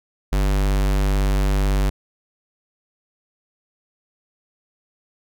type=tone; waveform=square; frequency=49 Hz; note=G1; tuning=in tune; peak=-17 dBFS; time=0.32-1.9 s; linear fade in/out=10 ms; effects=none